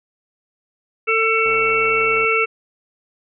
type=harmonic tone; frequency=446.8 Hz; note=A4; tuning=27 cents sharp; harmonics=1 / 3 / 5 / 6; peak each=-20 / -20 / -20 / -20 dBFS; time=1.07-2.46 s; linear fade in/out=20 ms
type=click train; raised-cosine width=1 ms; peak=-22 dBFS; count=83; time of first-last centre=1.46-2.248 s; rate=104 Hz
effects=none